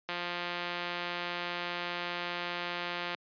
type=click train; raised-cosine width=0.3 ms; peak=-19 dBFS; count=536; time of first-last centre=0.09-3.147 s; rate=175 Hz; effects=high-pass 200 Hz 12 dB/octave + resampled to 11025 Hz